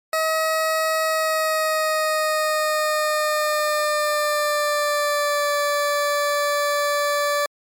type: tone with pitch glide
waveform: 20% pulse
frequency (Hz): 637 to 580.8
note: D#5 to D5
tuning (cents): +41 to -19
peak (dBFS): -14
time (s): 0.13-7.46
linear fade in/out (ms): 2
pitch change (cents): -160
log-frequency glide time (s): 1.04-5.54
effects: MP3 96 kbps